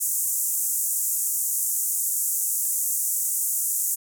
pink band-pass noise, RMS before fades -25 dBFS, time 0-3.96 s, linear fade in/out 20 ms, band 6900 to 16000 Hz, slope 48 dB/octave, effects none

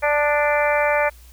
harmonic tone with a mistuned harmonic, 293.9 Hz, D4, 1 cent sharp, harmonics 2 / 3 / 4 / 5 / 6 / 7 / 8, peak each -19 / -23 / -28 / -27 / -26 / -27 / -26 dBFS, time 0.02-1.1 s, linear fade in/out 20 ms, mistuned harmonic 4, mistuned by +21 cents, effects added 60 Hz sine -43 dBFS peak until 1.32 s + white hiss -52 dBFS RMS until 1.32 s

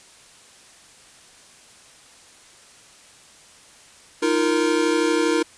square chord, Eb suspended second, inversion none, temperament equal with one note detuned, 311.1 / 343.6 / 466.2 Hz, Eb4 / F4 / Bb4, 0 / -28 / 0 cents, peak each -23 dBFS, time 4.22-5.43 s, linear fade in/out 10 ms, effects white hiss -49 dBFS RMS until 5.57 s + resampled to 22050 Hz

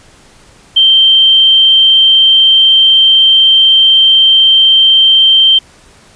sine tone, 3136 Hz, G7, in tune, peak -3 dBFS, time 0.76-5.59 s, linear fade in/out 10 ms, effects pink hiss -42 dBFS RMS until 6.15 s + resampled to 22050 Hz

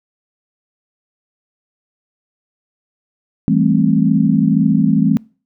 sine chord, A minor seventh, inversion second, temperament just, 165 / 198 / 220 / 264 Hz, E3 / G3 / A3 / C4, +2 / +18 / 0 / +16 cents, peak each -16 dBFS, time 3.48-5.17 s, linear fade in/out 0 ms, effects noise-tail reverb RT60 0.4 s tail -26 dB re dry

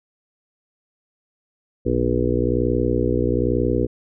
harmonic tone, 61.1 Hz, B1, 18 cents flat, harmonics 1 / 2 / 4 / 5 / 6 / 7 / 8, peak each -25 / -25 / -25 / -25 / -25 / -25 / -25 dBFS, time 1.85-3.87 s, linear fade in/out 20 ms, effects none

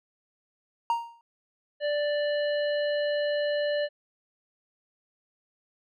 triangle tone with exponential decay, 932.3 Hz, A#5, in tune, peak -18 dBFS, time 0.9-1.21 s, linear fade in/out 1 ms, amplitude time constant 67 ms
harmonic tone, 587.3 Hz, D5, in tune, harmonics 1 / 3 / 5 / 7, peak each -25 / -35 / -39 / -42 dBFS, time 1.8-3.89 s, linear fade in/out 50 ms
effects none

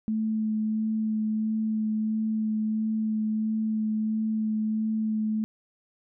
sine tone with vibrato, 217.6 Hz, A3, 19 cents flat, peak -24 dBFS, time 0.08-5.44 s, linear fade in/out 0 ms, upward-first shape sine, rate 1.5 Hz, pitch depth 12 cents each way, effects none

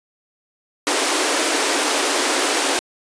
pink high-pass noise, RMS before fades -19 dBFS, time 0.87-2.79 s, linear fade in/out 0 ms, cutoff 270 Hz, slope 96 dB/octave, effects resampled to 22050 Hz

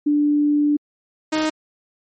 sine / sawtooth tone pair in turn, 294 / 311.4 Hz, D4 / D#4, +2 / +2 cents, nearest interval minor second, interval 100 cents, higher second, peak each -14 dBFS, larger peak neither, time 0.06-0.77 / 1.32-1.5 s, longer first, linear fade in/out 10 ms, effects MP3 32 kbps

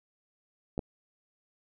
clicks, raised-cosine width 2 ms, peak -20 dBFS, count 2, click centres 0.779 / 0.792 s, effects none

